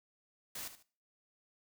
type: noise with echo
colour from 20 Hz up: white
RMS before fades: -43 dBFS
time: 0.55-0.68 s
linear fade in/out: 5 ms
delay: 74 ms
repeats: 2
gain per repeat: -11 dB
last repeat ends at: 0.828 s
effects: noise-tail reverb RT60 0.4 s tail -19 dB re dry